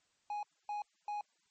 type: tone bursts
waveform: triangle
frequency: 830.6 Hz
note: G#5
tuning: in tune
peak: -34 dBFS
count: 3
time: 0.3-1.21 s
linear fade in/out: 2 ms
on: 130 ms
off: 260 ms
effects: white hiss -75 dBFS RMS until 1.5 s + MP3 32 kbps